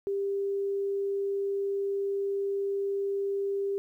sine tone, 396.8 Hz, G4, 21 cents sharp, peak -27 dBFS, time 0.07-3.78 s, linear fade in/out 0 ms, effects 11-bit

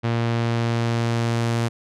sawtooth tone with low-pass filter sweep, 116.54 Hz, A#2, in tune, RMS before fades -22 dBFS, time 0.03-1.69 s, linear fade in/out 20 ms, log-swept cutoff 3600 to 8800 Hz, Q 0.79, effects none

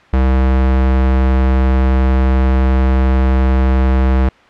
square tone, 65.1 Hz, C2, 8 cents flat, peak -10 dBFS, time 0.13-4.29 s, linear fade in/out 5 ms, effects white hiss -44 dBFS RMS until 4.49 s + low-pass 2000 Hz 12 dB/octave

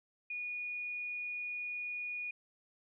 sine tone, 2453 Hz, D#7, 25 cents flat, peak -37 dBFS, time 0.3-2.31 s, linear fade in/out 5 ms, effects none

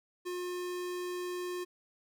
square tone, 358.1 Hz, F4, 43 cents sharp, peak -36 dBFS, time 0.25-1.65 s, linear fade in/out 20 ms, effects none

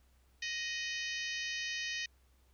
harmonic tone with a mistuned harmonic, 624 Hz, D#5, 5 cents sharp, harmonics 3 / 4 / 5 / 6 / 7 / 8 / 9 / 10, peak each -40 / -42 / -44 / -46 / -47 / -48 / -49 / -50 dBFS, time 0.42-2.06 s, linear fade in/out 5 ms, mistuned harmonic 5, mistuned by -48 cents, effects added 64 Hz sine -65 dBFS peak until 2.53 s + pink hiss -73 dBFS RMS until 2.53 s

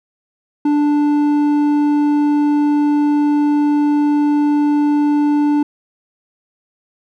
sine tone with hard clipping, 293.7 Hz, D4, in tune, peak -13 dBFS, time 0.65-5.63 s, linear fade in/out 5 ms, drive 6 dB, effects none

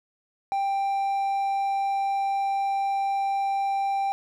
triangle tone, 788 Hz, G5, 9 cents sharp, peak -21 dBFS, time 0.52-4.12 s, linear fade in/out 0 ms, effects none

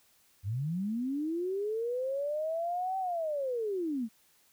sine linear two-way sweep, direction up then down, 89.7 to 771 to 210.1 Hz, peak -30 dBFS, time 0.43-4.09 s, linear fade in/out 50 ms, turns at 2.98 s, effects white hiss -66 dBFS RMS until 4.52 s

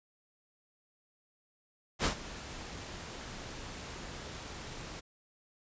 pink noise with ADSR envelope, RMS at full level -28 dBFS, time 1.99-5.01 s, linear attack 56 ms, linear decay 100 ms, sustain -16 dB, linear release 20 ms, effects resampled to 16000 Hz

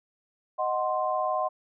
sine chord, C diminished, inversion first, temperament equal, 622.3 / 740 / 1046.5 Hz, Eb5 / Gb5 / C6, 0 / 0 / 0 cents, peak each -29 dBFS, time 0.58-1.49 s, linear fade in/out 20 ms, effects none

